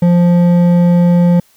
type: tone with hard clipping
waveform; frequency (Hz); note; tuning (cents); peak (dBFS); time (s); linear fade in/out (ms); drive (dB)
sine; 174.61; F3; 0; -8; 0.02-1.4; 5; 8
effects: white hiss -51 dBFS RMS until 1.56 s